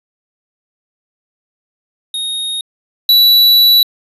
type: tone pair in turn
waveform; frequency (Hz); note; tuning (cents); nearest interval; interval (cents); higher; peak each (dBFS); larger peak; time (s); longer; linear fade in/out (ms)
square; 3729 / 3940; A#7 / B7; 0 / -5; minor second; 95; second; -18 / -6; second; 2.14-2.61 / 3.09-3.83; second; 2
effects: resampled to 32000 Hz